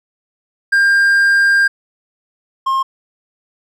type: tone pair in turn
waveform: triangle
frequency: 1600 / 1067.9 Hz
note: G6 / C6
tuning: +35 / +35 cents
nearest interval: perfect fifth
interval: 700 cents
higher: first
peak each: -7 / -11 dBFS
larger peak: first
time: 0.72-1.68 / 2.66-2.83 s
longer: first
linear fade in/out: 10 ms
effects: none